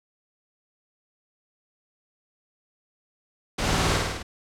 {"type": "noise with echo", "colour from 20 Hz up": "pink", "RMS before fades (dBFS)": -26, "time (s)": [3.58, 3.97], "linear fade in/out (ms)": 10, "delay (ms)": 52, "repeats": 5, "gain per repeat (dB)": -2, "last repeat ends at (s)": 4.23, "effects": ["low-pass 7000 Hz 12 dB/octave"]}